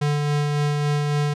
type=tone with tremolo; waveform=square; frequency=146.83 Hz; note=D3; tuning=in tune; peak=-19 dBFS; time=0.01-1.34 s; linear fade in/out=10 ms; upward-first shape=sine; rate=3.6 Hz; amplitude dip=25%; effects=low-pass 7000 Hz 12 dB/octave